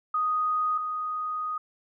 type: tone pair in turn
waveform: sine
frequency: 1244.5 / 1244.5 Hz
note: D#6 / D#6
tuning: 0 / 0 cents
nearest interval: unison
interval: 0 cents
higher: neither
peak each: -23 / -28 dBFS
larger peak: first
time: 0.14-0.78 / 0.78-1.58 s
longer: second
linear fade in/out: 5 ms
effects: none